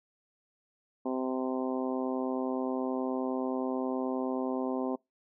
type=harmonic tone; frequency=129.5 Hz; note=C3; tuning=17 cents flat; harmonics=2 / 3 / 4 / 5 / 6 / 7 / 8; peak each=-32 / -36 / -38 / -40 / -42 / -43 / -44 dBFS; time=1.05-4.96 s; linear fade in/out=10 ms; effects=noise-tail reverb RT60 0.2 s tail -25 dB re dry